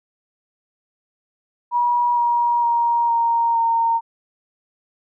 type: tone with pitch steps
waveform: sine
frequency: 963 / 951.9 / 941 / 930.2 / 919.5 Hz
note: B5 / A#5 / A#5 / A#5 / A#5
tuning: -44 / +36 / +16 / -4 / -24 cents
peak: -15 dBFS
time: 1.71-4.01 s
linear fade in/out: 50 ms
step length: 460 ms
effects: none